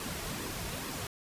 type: noise with flanger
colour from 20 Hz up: pink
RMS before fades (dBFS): -38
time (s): 0-1.07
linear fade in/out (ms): 2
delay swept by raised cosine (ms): 1.3 to 3.9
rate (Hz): 2.3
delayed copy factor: -0.6
effects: resampled to 32000 Hz